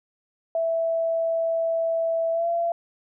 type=tone with pitch glide; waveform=sine; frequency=659.3 to 679.8 Hz; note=E5 to F5; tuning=0 to -47 cents; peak=-21 dBFS; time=0.55-2.72 s; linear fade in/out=2 ms; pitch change=+53 cents; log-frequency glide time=2.32-2.47 s; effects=none